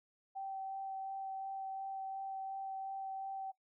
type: tone with vibrato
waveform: sine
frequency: 774 Hz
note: G5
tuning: 22 cents flat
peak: -39 dBFS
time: 0.35-3.52 s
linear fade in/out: 20 ms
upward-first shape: sine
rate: 2.8 Hz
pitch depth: 9 cents each way
effects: noise-tail reverb RT60 0.1 s tail -18 dB re dry